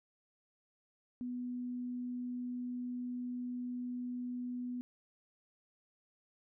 sine tone, 246.9 Hz, B3, in tune, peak -37 dBFS, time 1.21-4.81 s, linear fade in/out 0 ms, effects none

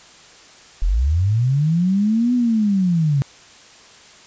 sine linear two-way sweep, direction up then down, 36.11 to 250 to 133.7 Hz, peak -14 dBFS, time 0.82-3.22 s, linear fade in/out 0 ms, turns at 2.34 s, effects white hiss -45 dBFS RMS until 4.26 s + resampled to 16000 Hz

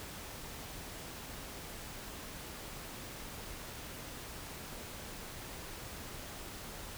silence, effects pink hiss -46 dBFS RMS until 6.97 s

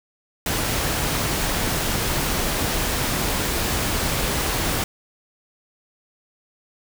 pink noise, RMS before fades -23 dBFS, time 0.46-4.84 s, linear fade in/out 2 ms, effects none

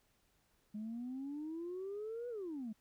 sine exponential two-way sweep, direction up then down, 207.7 to 493.3 to 207.7 Hz, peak -39 dBFS, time 0.74-2.73 s, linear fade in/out 10 ms, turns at 2.29 s, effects tanh soft clip ceiling -37 dBFS + pink hiss -75 dBFS RMS until 2.8 s

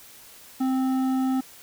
sine tone with hard clipping, 261.6 Hz, C4, in tune, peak -23 dBFS, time 0.6-1.41 s, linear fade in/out 10 ms, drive 9 dB, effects white hiss -48 dBFS RMS until 1.62 s

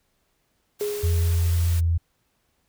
white noise, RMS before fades -37 dBFS, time 0.79-1.81 s, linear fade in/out 20 ms
sine tone with exponential decay, 415.3 Hz, G#4, in tune, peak -22 dBFS, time 0.81-1.92 s, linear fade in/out 1 ms, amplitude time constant 240 ms
sine tone with pitch glide, 85 to 83.73 Hz, F2 to E2, -46 to +28 cents, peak -18 dBFS, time 1.03-1.98 s, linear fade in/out 10 ms, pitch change -26 cents, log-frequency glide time 1.72-1.83 s
effects pink hiss -70 dBFS RMS until 2.68 s

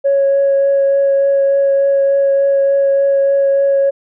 sine tone with vibrato, 553 Hz, C#5, 4 cents flat, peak -8 dBFS, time 0.04-3.91 s, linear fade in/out 20 ms, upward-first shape triangle, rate 3.4 Hz, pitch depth 10 cents each way, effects tanh soft clip ceiling -6 dBFS

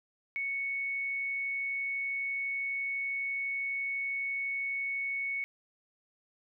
sine tone, 2217 Hz, C#7, in tune, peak -31 dBFS, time 0.36-5.44 s, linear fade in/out 0 ms, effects none

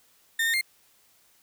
35% pulse tone with pitch steps, 1820 / 1833 / 2112 Hz, A#6 / A#6 / C7, -42 / -30 / +16 cents, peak -21 dBFS, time 0.39-0.612 s, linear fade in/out 5 ms, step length 74 ms, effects white hiss -62 dBFS RMS until 1.42 s

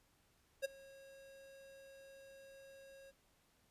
square tone with ADSR envelope, 544 Hz, C#5, 33 cents flat, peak -34 dBFS, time 0.62-3.12 s, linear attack 28 ms, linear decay 15 ms, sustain -23 dB, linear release 28 ms, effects pink hiss -74 dBFS RMS until 3.7 s + resampled to 32000 Hz

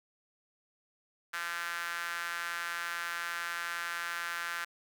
sawtooth tone with high-pass filter, 171.2 Hz, F3, 34 cents flat, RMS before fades -37 dBFS, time 1.33-4.65 s, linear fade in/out 10 ms, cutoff 1500 Hz, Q 3.5, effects none

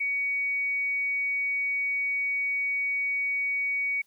sine tone, 2250 Hz, C#7, 25 cents sharp, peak -25 dBFS, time 0-4.02 s, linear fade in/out 10 ms, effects white hiss -67 dBFS RMS until 4.06 s

